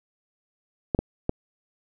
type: clicks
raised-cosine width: 2 ms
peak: -9 dBFS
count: 3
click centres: 0.948 / 0.99 / 1.294 s
effects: none